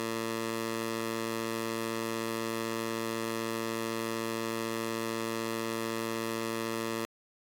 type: tone with high-pass filter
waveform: 15% pulse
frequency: 113.5 Hz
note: A#2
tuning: 46 cents flat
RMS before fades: -34 dBFS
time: 0-7.05 s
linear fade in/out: 0 ms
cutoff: 260 Hz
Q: 0.56
effects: AAC 64 kbps